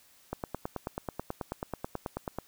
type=click train; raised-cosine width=1 ms; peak=-19 dBFS; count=20; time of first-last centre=0.33-2.386 s; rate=9.24 Hz; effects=white hiss -61 dBFS RMS until 2.47 s